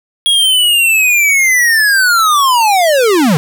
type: linear sweep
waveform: square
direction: down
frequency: 3322 to 138.59 Hz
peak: -8 dBFS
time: 0.26-3.37 s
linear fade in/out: 0 ms
effects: none